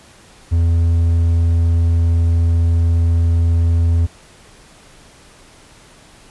triangle tone, 83.9 Hz, E2, 31 cents sharp, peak -9 dBFS, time 0.51-4.07 s, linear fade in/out 20 ms, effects pink hiss -45 dBFS RMS until 6.3 s + resampled to 24000 Hz

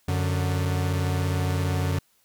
45% pulse tone pair together, 92.15 / 146.83 Hz, F#2 / D3, -7 / 0 cents, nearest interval minor sixth, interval 807 cents, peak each -24 / -28 dBFS, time 0.08-1.99 s, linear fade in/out 5 ms, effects white hiss -65 dBFS RMS until 2.24 s

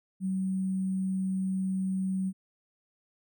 sine tone with sample-and-hold, 189 Hz, F#3, 37 cents sharp, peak -27 dBFS, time 0.2-2.33 s, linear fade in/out 50 ms, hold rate 8820 Hz, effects none

